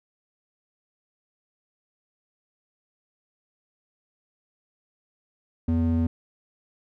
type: ring-modulated tone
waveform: triangle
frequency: 165 Hz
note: E3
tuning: 2 cents sharp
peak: -15 dBFS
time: 5.68-6.07 s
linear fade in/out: 5 ms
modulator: 78.8 Hz
effects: none